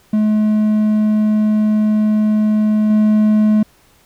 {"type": "tone with level steps", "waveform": "triangle", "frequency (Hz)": 213.6, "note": "G#3", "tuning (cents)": 49, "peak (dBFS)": [-9, -7], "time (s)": [0.13, 3.63], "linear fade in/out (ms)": 5, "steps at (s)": 2.9, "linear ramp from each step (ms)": 2, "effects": ["pink hiss -52 dBFS RMS until 4.05 s"]}